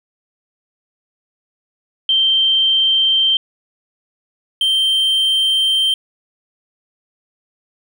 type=tone pair in turn; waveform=sine / triangle; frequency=3136 / 3136 Hz; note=G7 / G7; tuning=0 / 0 cents; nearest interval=unison; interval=0 cents; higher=neither; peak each=-11 dBFS; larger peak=neither; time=2.09-3.37 / 4.61-5.94 s; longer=second; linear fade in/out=2 ms; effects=none